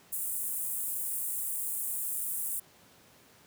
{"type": "high-pass noise", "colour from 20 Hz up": "pink", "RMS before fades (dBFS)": -34, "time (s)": [0.12, 2.6], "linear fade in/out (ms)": 10, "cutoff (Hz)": 8400, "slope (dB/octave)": 48, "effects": ["pink hiss -59 dBFS RMS until 3.46 s", "high-pass 100 Hz 12 dB/octave"]}